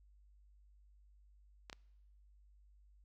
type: clicks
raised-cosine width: 0.2 ms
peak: -29 dBFS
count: 2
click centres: 1.698 / 1.729 s
effects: noise-tail reverb RT60 1.0 s tail -25 dB re dry + added 50 Hz sine -62 dBFS peak until 3.04 s